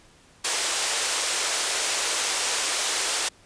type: band-pass noise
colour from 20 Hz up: white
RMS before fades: -26 dBFS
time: 0.44-3.29 s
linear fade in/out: 10 ms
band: 380 to 9200 Hz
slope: 24 dB/octave
effects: pink hiss -55 dBFS RMS until 3.45 s + resampled to 22050 Hz